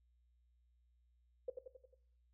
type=tone with echo; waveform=sine; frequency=508 Hz; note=B4; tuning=49 cents sharp; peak=-36 dBFS; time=1.48-1.5 s; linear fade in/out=5 ms; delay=89 ms; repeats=5; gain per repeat=-5 dB; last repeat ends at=1.945 s; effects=noise-tail reverb RT60 0.6 s tail -17 dB re dry + added 60 Hz sine -70 dBFS peak until 2.33 s